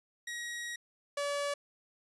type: tone pair in turn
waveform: sawtooth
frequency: 1899 / 572.5 Hz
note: A#6 / D5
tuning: +32 / -44 cents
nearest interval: octave + major sixth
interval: 2076 cents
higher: first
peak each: -34 / -28 dBFS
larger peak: second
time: 0.27-0.76 / 1.17-1.54 s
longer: first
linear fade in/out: 5 ms
effects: resampled to 24000 Hz